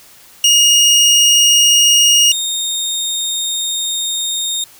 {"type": "tone pair in turn", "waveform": "25% pulse", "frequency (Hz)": [2861, 3687], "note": ["F7", "A#7"], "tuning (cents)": [41, -20], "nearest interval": "major third", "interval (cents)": 439, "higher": "second", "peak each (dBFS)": [-4, -13], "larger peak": "first", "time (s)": [[0.44, 2.32], [2.32, 4.64]], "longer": "second", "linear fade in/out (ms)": 2, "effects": ["white hiss -43 dBFS RMS until 4.79 s"]}